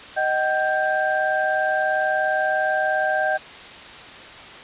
sine tone cluster, 623 / 760 / 1581 Hz, D#5 / F#5 / G6, +2 / +46 / +14 cents, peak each -23 dBFS, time 0.16-3.38 s, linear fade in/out 20 ms, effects white hiss -39 dBFS RMS until 4.63 s + resampled to 8000 Hz

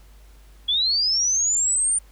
sine linear sweep, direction up, 3322 to 9080 Hz, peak -18 dBFS, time 0.68-1.99 s, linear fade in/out 10 ms, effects added 50 Hz sine -46 dBFS peak until 2.11 s + pink hiss -57 dBFS RMS until 2.11 s

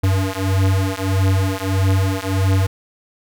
square beating tone pair, 94.9 / 96.5 Hz, F#2 / G2, +44 / -27 cents, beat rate 1.6 Hz, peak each -19 dBFS, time 0.03-2.67 s, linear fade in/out 10 ms, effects none

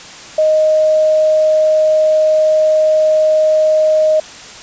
sine tone, 622.3 Hz, D#5, in tune, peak -8 dBFS, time 0.38-4.2 s, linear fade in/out 5 ms, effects white hiss -33 dBFS RMS until 4.62 s + resampled to 16000 Hz

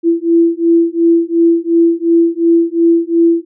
sine beating tone pair, 334 / 336.8 Hz, E4 / E4, +23 / +37 cents, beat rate 2.8 Hz, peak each -11 dBFS, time 0.03-3.45 s, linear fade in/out 50 ms, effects none

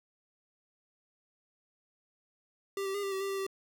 square tone with pitch steps, 394.3 / 387.5 / 405.6 / 393.7 / 383.9 / 393.9 / 390.7 / 387.5 Hz, G4 / G4 / G#4 / G4 / G4 / G4 / G4 / G4, +10 / -20 / -41 / +8 / -36 / +8 / -6 / -20 cents, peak -33 dBFS, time 2.77-3.466 s, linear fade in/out 2 ms, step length 87 ms, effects none

